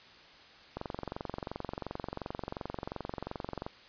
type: click train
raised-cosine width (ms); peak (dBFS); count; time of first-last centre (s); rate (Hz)
1; -22; 67; 0.77-3.665; 22.8
effects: white hiss -55 dBFS RMS until 3.88 s + resampled to 11025 Hz